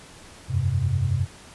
sine chord, F suspended second, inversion none, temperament equal, 87.31 / 98 / 130.81 Hz, F2 / G2 / C3, 0 / 0 / 0 cents, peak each -26 / -24 / -24 dBFS, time 0.48-1.27 s, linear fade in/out 50 ms, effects pink hiss -46 dBFS RMS until 1.54 s + resampled to 24000 Hz

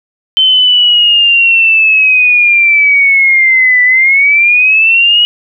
sine linear two-way sweep, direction down then up, 3087 to 1975.5 to 2917 Hz, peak -4 dBFS, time 0.37-5.25 s, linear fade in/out 0 ms, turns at 3.83 s, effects none

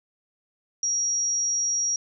sine tone, 5680 Hz, F8, 28 cents sharp, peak -22 dBFS, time 0.83-1.96 s, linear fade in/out 2 ms, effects none

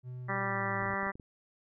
triangle tone with pitch glide, 125.6 to 111.25 Hz, B2 to A2, +30 to +20 cents, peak -37 dBFS, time 0.03-0.96 s, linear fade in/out 50 ms, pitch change -210 cents, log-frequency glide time 0.22-0.76 s
harmonic tone, 196 Hz, G3, in tune, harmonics 1 / 2 / 3 / 4 / 5 / 6 / 7 / 8 / 9 / 10, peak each -40 / -42 / -41 / -41 / -40 / -38 / -42 / -43 / -40 / -38 dBFS, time 0.28-1.12 s, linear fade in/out 20 ms
clicks, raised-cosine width 3 ms, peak -36 dBFS, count 8, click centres 0.824 / 0.86 / 0.904 / 0.936 / 1.031 / 1.068 / 1.155 / 1.198 s
effects none

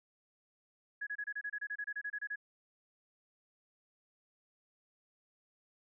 sine tone bursts, 1676 Hz, G#6, 15 cents sharp, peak -36 dBFS, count 16, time 1.01-2.359 s, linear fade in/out 10 ms, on 59 ms, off 27 ms, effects none

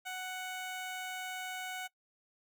15% pulse tone, 742 Hz, F#5, 5 cents sharp, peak -32 dBFS, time 0.05-1.88 s, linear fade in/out 20 ms, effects noise-tail reverb RT60 0.1 s tail -22 dB re dry

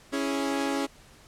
sawtooth chord, C# minor, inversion none, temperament equal, 277.2 / 329.6 / 415.3 Hz, C#4 / E4 / G#4, 0 / 0 / 0 cents, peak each -24 / -30 / -30 dBFS, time 0.12-0.87 s, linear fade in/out 20 ms, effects pink hiss -54 dBFS RMS until 1.27 s + low-pass 10000 Hz 12 dB/octave

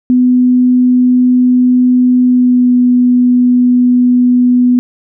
sine tone with pitch glide, 250.1 to 247.4 Hz, B3 to B3, +22 to +3 cents, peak -5 dBFS, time 0.1-4.79 s, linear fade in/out 0 ms, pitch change -19 cents, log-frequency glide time 2.23-2.73 s, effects none

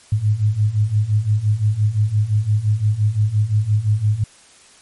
sine beating tone pair, 102.7 / 108.5 Hz, G#2 / A2, -19 / -24 cents, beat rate 5.8 Hz, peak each -19 / -16 dBFS, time 0.12-4.24 s, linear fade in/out 5 ms, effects white hiss -48 dBFS RMS until 4.81 s + MP3 48 kbps

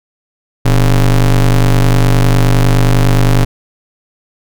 square ring-modulated tone, 71.2 Hz, C#2, 47 cents sharp, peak -4 dBFS, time 0.65-3.45 s, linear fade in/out 10 ms, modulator 46.3 Hz, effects none

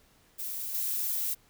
violet noise with level steps, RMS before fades -36 / -31 dBFS, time 0.38-1.35 s, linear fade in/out 20 ms, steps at 0.74 s, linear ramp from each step 5 ms, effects pink hiss -63 dBFS RMS until 1.49 s

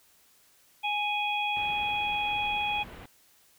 harmonic tone, 830.6 Hz, G#5, in tune, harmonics 1 / 3 / 4, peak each -30 / -30 / -35 dBFS, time 0.83-2.84 s, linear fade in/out 20 ms
pink low-pass noise, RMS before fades -46 dBFS, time 1.56-3.06 s, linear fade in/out 5 ms, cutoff 3100 Hz, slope 24 dB/octave
effects white hiss -62 dBFS RMS until 3.58 s

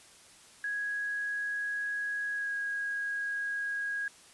sine tone with pitch glide, 1660 to 1643.8 Hz, G#6 to G#6, -1 to -18 cents, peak -31 dBFS, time 0.64-4.08 s, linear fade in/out 2 ms, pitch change -17 cents, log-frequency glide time 2.34-2.53 s, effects white hiss -56 dBFS RMS until 4.33 s + resampled to 24000 Hz

